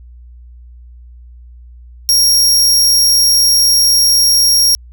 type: tone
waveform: sawtooth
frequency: 5588 Hz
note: F8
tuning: in tune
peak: -5 dBFS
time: 2.09-4.75 s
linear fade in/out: 0 ms
effects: added 60 Hz sine -34 dBFS peak until 4.92 s

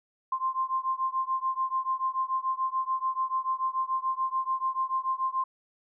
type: beating tone pair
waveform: sine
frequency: 1046.5 / 1053.4 Hz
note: C6 / C6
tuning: 0 / +11 cents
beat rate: 6.9 Hz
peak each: -29 / -30 dBFS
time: 0.32-5.44 s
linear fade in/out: 5 ms
effects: none

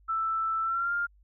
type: tone with pitch glide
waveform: sine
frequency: 1324 to 1402.7 Hz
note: E6 to F6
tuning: +7 to +7 cents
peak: -26 dBFS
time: 0.08-1.07 s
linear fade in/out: 20 ms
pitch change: +100 cents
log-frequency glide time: 0.62-0.93 s
effects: added 50 Hz sine -57 dBFS peak until 1.23 s

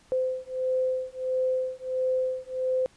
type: beating tone pair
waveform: sine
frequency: 514 / 515.5 Hz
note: C5 / C5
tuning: -31 / -26 cents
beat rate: 1.5 Hz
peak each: -28 dBFS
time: 0.12-2.86 s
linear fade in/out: 0 ms
effects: pink hiss -59 dBFS RMS until 2.96 s + resampled to 22050 Hz

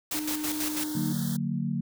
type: noise with tremolo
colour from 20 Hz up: white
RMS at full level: -31 dBFS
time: 0.11-0.84 s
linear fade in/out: 5 ms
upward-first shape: square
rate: 6.1 Hz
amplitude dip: 65%
type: tone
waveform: triangle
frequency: 304.6 Hz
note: D#4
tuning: 37 cents flat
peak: -29 dBFS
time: 0.14-1.13 s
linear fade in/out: 10 ms
type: band-stop noise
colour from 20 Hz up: white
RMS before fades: -39 dBFS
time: 0.52-1.37 s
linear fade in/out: 10 ms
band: 1800 to 3200 Hz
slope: 96 dB/octave
type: chord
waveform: sine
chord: D augmented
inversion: none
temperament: just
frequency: 146.83 / 183.54 / 229.4 Hz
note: D3 / F#3 / A#3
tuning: 0 / -14 / -28 cents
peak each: -31 dBFS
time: 0.95-1.81 s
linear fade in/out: 5 ms
effects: none

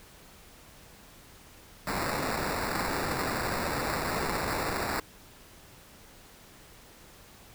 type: noise with sample-and-hold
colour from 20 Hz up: white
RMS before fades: -31 dBFS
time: 1.87-5 s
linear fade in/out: 2 ms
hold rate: 3150 Hz
effects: pink hiss -53 dBFS RMS until 7.54 s

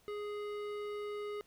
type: tone with hard clipping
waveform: triangle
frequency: 415.3 Hz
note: G#4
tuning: in tune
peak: -40 dBFS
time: 0.08-1.41 s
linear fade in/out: 0 ms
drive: 18 dB
effects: pink hiss -68 dBFS RMS until 1.46 s

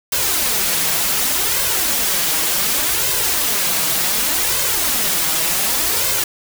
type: noise with flanger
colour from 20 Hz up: white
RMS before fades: -18 dBFS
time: 0.12-6.24 s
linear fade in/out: 5 ms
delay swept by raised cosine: 1.9 to 6.3 ms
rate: 0.67 Hz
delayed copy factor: +0.6
effects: none

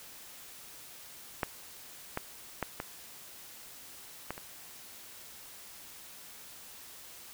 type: clicks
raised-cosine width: 0.5 ms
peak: -14 / -17 / -16 / -20 / -20 / -28 dBFS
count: 6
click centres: 1.432 / 2.174 / 2.627 / 2.801 / 4.306 / 4.379 s
effects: white hiss -50 dBFS RMS until 7.33 s

